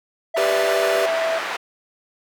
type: tone with pitch glide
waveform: triangle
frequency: 659.3 to 655.5 Hz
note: E5 to E5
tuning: 0 to -10 cents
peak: -18 dBFS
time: 0.34-1.39 s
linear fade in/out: 10 ms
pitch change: -10 cents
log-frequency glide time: 1.05-1.25 s
type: band-pass noise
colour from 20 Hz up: white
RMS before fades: -27 dBFS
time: 0.36-1.57 s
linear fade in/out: 10 ms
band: 510 to 1900 Hz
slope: 12 dB/octave
type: chord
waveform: square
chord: G major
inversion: none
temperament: equal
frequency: 392 / 493.9 / 587.3 Hz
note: G4 / B4 / D5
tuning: 0 / 0 / 0 cents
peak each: -25 / -26 / -26 dBFS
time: 0.37-1.06 s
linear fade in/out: 5 ms
effects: none